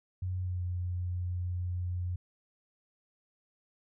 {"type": "tone with pitch glide", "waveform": "sine", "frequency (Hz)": [91.7, 89.35], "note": ["F#2", "F2"], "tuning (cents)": [-15, 40], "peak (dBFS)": -31, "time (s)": [0.22, 2.16], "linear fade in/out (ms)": 5, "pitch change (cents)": -45, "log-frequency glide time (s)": [0.41, 0.62], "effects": []}